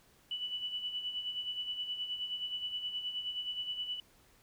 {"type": "tone with tremolo", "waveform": "sine", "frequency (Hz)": 2966, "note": "F#7", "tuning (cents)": 4, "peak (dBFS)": -33, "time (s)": [0.31, 4], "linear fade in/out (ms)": 2, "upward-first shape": "sine", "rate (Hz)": 9.5, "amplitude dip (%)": 60, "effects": ["pink hiss -65 dBFS RMS until 4.42 s"]}